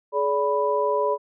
sine tone cluster, 422.1 / 576 / 988 Hz, G#4 / D5 / B5, +28 / -34 / 0 cents, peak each -24 dBFS, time 0.12-1.18 s, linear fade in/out 50 ms, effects none

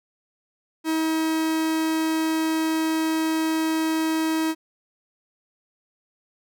45% pulse tone, 319.2 Hz, D#4, 44 cents sharp, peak -21 dBFS, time 0.84-4.55 s, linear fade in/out 50 ms, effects none

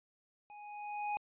square tone with level ramp, 830.6 Hz, G#5, in tune, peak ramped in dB -51 to -33 dBFS, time 0.5-1.17 s, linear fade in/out 0 ms, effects resampled to 8000 Hz

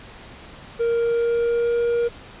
triangle tone with pitch glide, 466.2 to 472.7 Hz, A#4 to A#4, 0 to +24 cents, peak -16 dBFS, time 0.79-2.09 s, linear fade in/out 20 ms, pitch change +24 cents, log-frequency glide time 0.91-1.82 s, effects pink hiss -42 dBFS RMS until 2.4 s + resampled to 8000 Hz

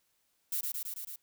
violet noise with echo, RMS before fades -33 dBFS, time 0.52-0.61 s, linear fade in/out 5 ms, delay 110 ms, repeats 5, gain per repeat -2 dB, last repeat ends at 1.16 s, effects white hiss -75 dBFS RMS until 1.22 s

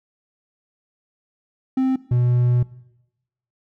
triangle tone pair in turn, 261.8 / 122.56 Hz, C4 / B2, +1 / -13 cents, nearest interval octave + minor second, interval 1314 cents, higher first, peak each -14 / -13 dBFS, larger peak second, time 1.77-1.96 / 2.11-2.63 s, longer second, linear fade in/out 5 ms, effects noise-tail reverb RT60 0.9 s tail -19 dB re dry

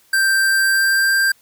square tone with pitch glide, 1571 to 1581.9 Hz, G6 to G6, +3 to +15 cents, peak -14 dBFS, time 0.13-1.32 s, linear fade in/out 5 ms, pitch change +12 cents, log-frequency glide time 0.4-1.16 s, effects white hiss -55 dBFS RMS until 1.41 s

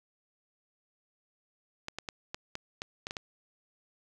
clicks, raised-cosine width 0.2 ms, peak -19 dBFS, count 9, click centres 1.884 / 1.986 / 2.088 / 2.345 / 2.554 / 2.819 / 3.069 / 3.109 / 3.168 s, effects none

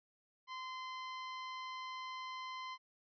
sawtooth tone, 1033 Hz, C6, 22 cents flat, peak -39 dBFS, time 0.47-2.78 s, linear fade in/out 50 ms, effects resampled to 11025 Hz

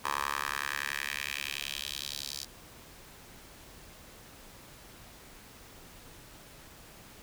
10% pulse tone with high-pass filter sweep, 70.7 Hz, C#2, 35 cents sharp, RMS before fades -36 dBFS, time 0.04-2.45 s, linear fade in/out 10 ms, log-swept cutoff 1000 to 4800 Hz, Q 2.4, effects pink hiss -52 dBFS RMS until 7.22 s

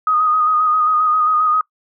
sine tone with vibrato, 1244.5 Hz, D#6, in tune, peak -12 dBFS, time 0.07-1.61 s, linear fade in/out 2 ms, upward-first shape square, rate 7.5 Hz, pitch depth 25 cents each way, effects noise-tail reverb RT60 0.1 s tail -24 dB re dry

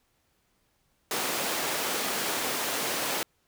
pink high-pass noise, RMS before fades -30 dBFS, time 1.11-3.23 s, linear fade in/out 2 ms, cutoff 340 Hz, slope 12 dB/octave, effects pink hiss -71 dBFS RMS until 3.47 s

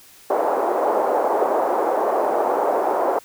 white band-pass noise, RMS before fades -20 dBFS, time 0.3-3.19 s, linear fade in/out 5 ms, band 390 to 840 Hz, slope 24 dB/octave, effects white hiss -48 dBFS RMS until 3.24 s

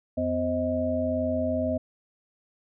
sine tone cluster, 86.7 / 253.5 / 528 / 630 Hz, F2 / B3 / C5 / D#5, -12 / +45 / +16 / +21 cents, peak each -33 / -28 / -34 / -27 dBFS, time 0.17-1.78 s, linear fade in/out 10 ms, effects none

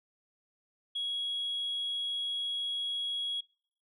sine tone, 3322 Hz, G#7, in tune, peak -30 dBFS, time 0.95-3.41 s, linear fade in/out 10 ms, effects noise-tail reverb RT60 0.6 s tail -26 dB re dry + tanh soft clip ceiling -28 dBFS

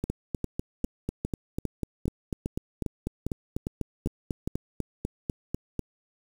two click trains, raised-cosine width 3 ms, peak -16 / -16 dBFS, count 24 / 12, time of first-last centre 0.1-5.793 / 0.04-4.475 s, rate 4.04 / 2.48 Hz, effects 7-bit

